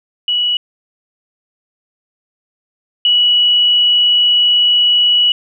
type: tone pair in turn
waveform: sine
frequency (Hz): 2934 / 2934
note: F#7 / F#7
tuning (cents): -15 / -15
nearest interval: unison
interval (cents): 0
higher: neither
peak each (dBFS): -12 / -8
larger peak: second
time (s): 0.28-0.57 / 3.05-5.32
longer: second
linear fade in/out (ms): 2
effects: none